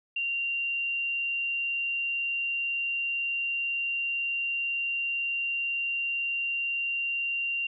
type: tone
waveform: sine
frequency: 2769 Hz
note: F7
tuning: 15 cents flat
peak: -27 dBFS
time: 0.16-7.67 s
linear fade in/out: 5 ms
effects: none